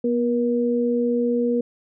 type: tone pair together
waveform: sine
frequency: 242.2 / 477.5 Hz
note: B3 / A#4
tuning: -34 / +42 cents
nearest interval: octave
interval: 1176 cents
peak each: -21 / -21 dBFS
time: 0.04-1.61 s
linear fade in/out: 5 ms
effects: none